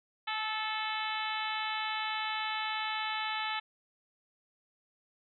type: harmonic tone with a mistuned harmonic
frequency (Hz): 436.4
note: A4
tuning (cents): -14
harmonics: 2 / 3 / 4 / 5 / 6 / 7 / 8 / 9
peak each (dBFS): -37 / -39 / -40 / -41 / -42 / -42 / -43 / -44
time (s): 0.27-3.6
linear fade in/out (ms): 10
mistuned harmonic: 2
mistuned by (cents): -16
effects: none